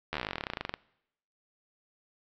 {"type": "slowing click train", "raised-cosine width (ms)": 0.3, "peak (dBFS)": -16, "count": 25, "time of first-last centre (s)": [0.13, 0.74], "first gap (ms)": 12, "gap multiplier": 1.06, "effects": ["noise-tail reverb RT60 0.8 s tail -23 dB re dry", "low-pass 5000 Hz 12 dB/octave"]}